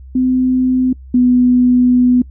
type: tone pair in turn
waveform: sine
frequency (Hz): 255.7 / 248.4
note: C4 / B3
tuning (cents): -40 / +10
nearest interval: minor second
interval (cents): 50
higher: first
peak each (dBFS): -10 / -7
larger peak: second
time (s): 0.15-0.93 / 1.14-2.22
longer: second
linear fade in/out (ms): 5
effects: noise-tail reverb RT60 0.1 s tail -23 dB re dry + added 65 Hz sine -32 dBFS peak until 2.3 s